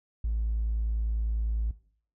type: tone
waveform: triangle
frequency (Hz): 55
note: A1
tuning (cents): 0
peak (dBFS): -22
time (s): 0.24-1.71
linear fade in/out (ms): 5
effects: noise-tail reverb RT60 0.5 s tail -20 dB re dry + tanh soft clip ceiling -23 dBFS